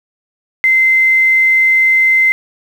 sine tone with quantisation, 2072 Hz, C7, 17 cents flat, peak -7 dBFS, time 0.64-2.32 s, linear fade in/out 0 ms, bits 6, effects none

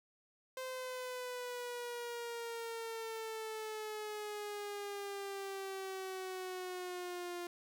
sawtooth exponential sweep, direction down, 519 to 349.2 Hz, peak -37 dBFS, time 0.57-7.47 s, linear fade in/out 2 ms, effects none

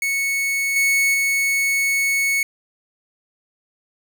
45% pulse tone with level steps, 2210 Hz, C#7, 6 cents flat, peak -19 / -15 / -17 dBFS, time 0.02-2.43 s, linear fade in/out 2 ms, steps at 0.76 / 1.14 s, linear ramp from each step 2 ms, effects none

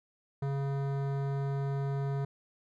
sine tone with hard clipping, 138.5 Hz, C#3, 1 cent flat, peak -32 dBFS, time 0.42-2.25 s, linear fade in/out 5 ms, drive 16 dB, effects none

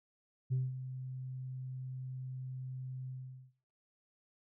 sine tone with ADSR envelope, 129.3 Hz, C3, 20 cents flat, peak -27 dBFS, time 0.5-3.52 s, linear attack 25 ms, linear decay 190 ms, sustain -13 dB, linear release 440 ms, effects noise-tail reverb RT60 0.6 s tail -19 dB re dry + tanh soft clip ceiling -27 dBFS

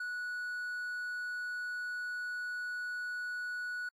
triangle tone, 1470 Hz, F#6, 12 cents flat, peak -34 dBFS, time 0-3.89 s, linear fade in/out 5 ms, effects AAC 64 kbps

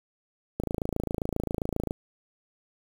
click train, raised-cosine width 2 ms, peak -15 dBFS, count 37, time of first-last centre 0.6-1.909 s, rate 27.5 Hz, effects 7-bit

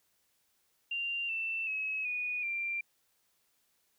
sine tone with pitch steps, 2780 / 2671 / 2567 / 2467 / 2370 Hz, F7 / E7 / E7 / D#7 / D7, -9 / +22 / -47 / -15 / +15 cents, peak -32 dBFS, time 0.91-2.81 s, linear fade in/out 5 ms, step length 380 ms, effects white hiss -74 dBFS RMS until 3.98 s

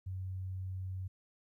sine tone, 93.6 Hz, F#2, 20 cents sharp, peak -37 dBFS, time 0.06-1.08 s, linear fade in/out 10 ms, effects 13-bit

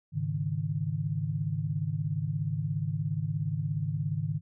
sine chord, Ab suspended fourth, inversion none, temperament equal, 103.83 / 138.59 / 155.56 Hz, Ab2 / Db3 / Eb3, 0 / 0 / 0 cents, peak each -34 / -33 / -31 dBFS, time 0.12-4.41 s, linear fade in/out 50 ms, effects none

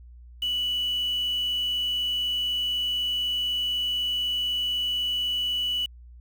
sine tone with quantisation, 2956 Hz, F#7, 2 cents flat, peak -24 dBFS, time 0.42-5.86 s, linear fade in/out 5 ms, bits 7, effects added 60 Hz sine -44 dBFS peak until 6.2 s

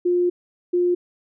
sine tone pair in turn, 354.3 / 354.3 Hz, F4 / F4, +25 / +25 cents, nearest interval unison, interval 0 cents, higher neither, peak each -16 dBFS, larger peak neither, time 0.05-0.3 / 0.73-0.95 s, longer first, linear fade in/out 10 ms, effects none

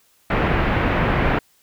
pink low-pass noise, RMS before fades -19 dBFS, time 0.3-1.39 s, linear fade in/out 5 ms, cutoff 2400 Hz, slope 24 dB/octave, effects white hiss -59 dBFS RMS until 1.62 s

